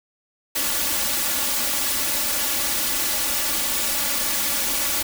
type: noise with comb filter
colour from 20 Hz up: white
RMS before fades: -23 dBFS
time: 0.55-5.03 s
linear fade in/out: 10 ms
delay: 3.5 ms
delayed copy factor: +0.95
effects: none